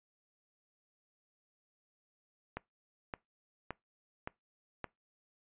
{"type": "click train", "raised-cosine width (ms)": 0.5, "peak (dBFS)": -23, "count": 5, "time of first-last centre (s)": [2.57, 4.843], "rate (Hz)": 1.76, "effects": ["noise-tail reverb RT60 0.2 s tail -23 dB re dry", "resampled to 8000 Hz"]}